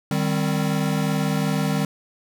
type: chord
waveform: square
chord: C minor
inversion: first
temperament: equal with one note detuned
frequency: 153.33 / 196 / 261.6 Hz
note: Eb3 / G3 / C4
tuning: -25 / 0 / 0 cents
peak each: -24 / -25 / -28 dBFS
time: 0.11-1.85 s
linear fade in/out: 2 ms
effects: none